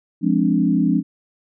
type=chord; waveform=sine; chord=D half-diminished seventh; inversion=first; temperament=equal; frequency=174.61 / 207.7 / 261.6 / 293.7 Hz; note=F3 / Ab3 / C4 / D4; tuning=0 / 0 / 0 / 0 cents; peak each=-20 dBFS; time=0.21-1.03 s; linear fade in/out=50 ms; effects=none